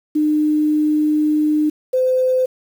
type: tone pair in turn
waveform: sine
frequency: 303.4 / 512.9 Hz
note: D#4 / C5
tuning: -44 / -35 cents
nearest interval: major sixth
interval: 909 cents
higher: second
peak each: -13 dBFS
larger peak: neither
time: 0.15-1.7 / 1.93-2.46 s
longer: first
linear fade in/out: 10 ms
effects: 7-bit